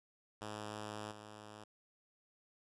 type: tone with level steps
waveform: 5% pulse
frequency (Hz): 106.1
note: G#2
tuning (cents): +38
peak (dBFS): -32 / -40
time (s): 0.41-1.64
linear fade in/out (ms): 5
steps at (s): 1.11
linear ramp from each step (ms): 10
effects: resampled to 24000 Hz